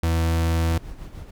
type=tone; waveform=40% pulse; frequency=82.41 Hz; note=E2; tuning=in tune; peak=-18 dBFS; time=0.03-0.78 s; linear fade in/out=5 ms
type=noise with tremolo; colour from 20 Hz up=brown; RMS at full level=-35 dBFS; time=0.7-1.31 s; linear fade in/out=10 ms; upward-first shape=sine; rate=6.7 Hz; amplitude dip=55%
effects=none